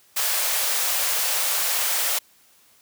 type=high-pass noise; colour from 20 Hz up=white; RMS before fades=-23 dBFS; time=0.16-2.19 s; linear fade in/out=10 ms; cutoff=480 Hz; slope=48 dB/octave; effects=white hiss -57 dBFS RMS until 2.81 s + high-pass 60 Hz 12 dB/octave